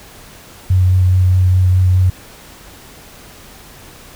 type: tone with vibrato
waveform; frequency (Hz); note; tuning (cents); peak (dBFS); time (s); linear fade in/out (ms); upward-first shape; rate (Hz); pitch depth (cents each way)
sine; 92; F#2; -9; -8; 0.7-2.1; 5; triangle; 4.8; 17
effects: pink hiss -39 dBFS RMS until 4.15 s